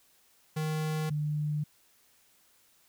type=tone pair in turn; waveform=square / sine; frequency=155.56 / 149.81 Hz; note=D#3 / D3; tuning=0 / +35 cents; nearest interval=minor second; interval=65 cents; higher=first; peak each=-30 / -28 dBFS; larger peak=second; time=0.56-1.1 / 1.1-1.64 s; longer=neither; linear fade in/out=10 ms; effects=white hiss -65 dBFS RMS until 2.88 s